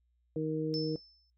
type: harmonic tone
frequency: 156.5 Hz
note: D#3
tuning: 10 cents sharp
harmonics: 1 / 2 / 3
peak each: -36 / -34 / -34 dBFS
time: 0.36-0.96 s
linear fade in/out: 2 ms
type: tone with exponential decay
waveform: sine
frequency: 5280 Hz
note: E8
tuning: 2 cents sharp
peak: -34 dBFS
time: 0.74-1.3 s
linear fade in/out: 0 ms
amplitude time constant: 120 ms
effects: noise-tail reverb RT60 0.1 s tail -17 dB re dry + added 60 Hz sine -70 dBFS peak until 1.37 s